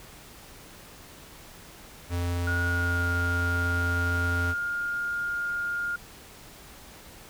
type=tone; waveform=square; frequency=87.31 Hz; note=F2; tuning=in tune; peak=-27 dBFS; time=2.09-4.55 s; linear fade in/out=50 ms
type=tone with pitch glide; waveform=sine; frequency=1444 to 1413.5 Hz; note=F#6 to F6; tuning=-43 to +20 cents; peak=-27 dBFS; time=2.47-5.96 s; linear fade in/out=5 ms; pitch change=-37 cents; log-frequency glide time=2.64-3.1 s
effects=pink hiss -48 dBFS RMS until 7.29 s